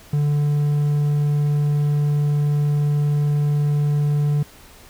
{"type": "tone", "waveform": "triangle", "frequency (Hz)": 146.6, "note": "D3", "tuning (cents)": -3, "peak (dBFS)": -14, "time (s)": [0.13, 4.43], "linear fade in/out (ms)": 5, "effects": ["pink hiss -46 dBFS RMS until 4.89 s"]}